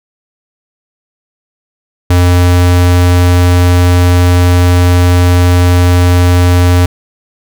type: tone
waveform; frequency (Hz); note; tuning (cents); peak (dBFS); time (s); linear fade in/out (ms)
square; 88.8; F2; +29; -5; 2.1-6.86; 5
effects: none